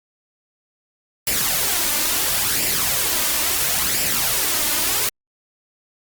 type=noise with flanger; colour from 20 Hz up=white; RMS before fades=-20 dBFS; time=1.27-5.09 s; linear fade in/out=2 ms; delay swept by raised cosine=0.39 to 3.39 ms; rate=0.73 Hz; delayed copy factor=+0.55; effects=Opus 48 kbps